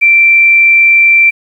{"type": "tone with frequency modulation", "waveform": "sine", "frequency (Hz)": 2349, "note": "D7", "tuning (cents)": 0, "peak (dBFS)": -3, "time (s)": [0.01, 1.31], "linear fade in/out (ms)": 20, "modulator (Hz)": 51.7, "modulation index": 0.22, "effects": ["7-bit"]}